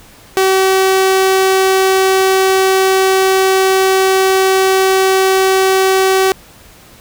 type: tone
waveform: sawtooth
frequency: 381.2 Hz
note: G4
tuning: 48 cents flat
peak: -5 dBFS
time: 0.37-6.32 s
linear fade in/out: 0 ms
effects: pink hiss -41 dBFS RMS until 7 s